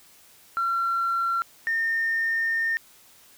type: tone pair in turn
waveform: sine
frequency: 1364 / 1820.7 Hz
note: F6 / A#6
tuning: -41 / -41 cents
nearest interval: perfect fourth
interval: 500 cents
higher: second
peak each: -21 dBFS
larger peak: neither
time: 0.57-1.42 / 1.67-2.77 s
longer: second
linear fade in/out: 0 ms
effects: tanh soft clip ceiling -18 dBFS + white hiss -54 dBFS RMS until 3.37 s

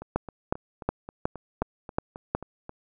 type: two click trains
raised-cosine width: 1 ms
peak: -10 / -24 dBFS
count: 7 / 11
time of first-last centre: 0.16-2.35 / 0.02-2.694 s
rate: 2.74 / 3.74 Hz
effects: none

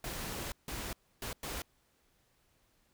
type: noise bursts at uneven times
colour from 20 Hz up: pink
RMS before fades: -40 dBFS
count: 4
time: 0.04-0.52 / 0.68-0.93 / 1.22-1.33 / 1.43-1.62 s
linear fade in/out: 2 ms
effects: pink hiss -72 dBFS RMS until 2.93 s

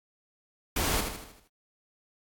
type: noise with echo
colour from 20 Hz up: pink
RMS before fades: -28 dBFS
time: 0.76-1.01 s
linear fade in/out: 5 ms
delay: 78 ms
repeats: 6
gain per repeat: -6 dB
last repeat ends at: 1.478 s
effects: AAC 64 kbps

